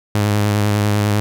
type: tone with vibrato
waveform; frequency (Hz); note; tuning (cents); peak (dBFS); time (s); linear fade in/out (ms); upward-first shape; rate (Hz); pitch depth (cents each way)
sawtooth; 103.83; G#2; 0; -10; 0.15-1.2; 0; square; 10; 20
effects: none